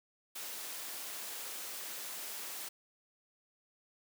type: high-pass noise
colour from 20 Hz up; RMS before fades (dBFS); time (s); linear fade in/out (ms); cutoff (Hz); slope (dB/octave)
white; -43; 0.35-2.69; 10; 290; 12
effects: none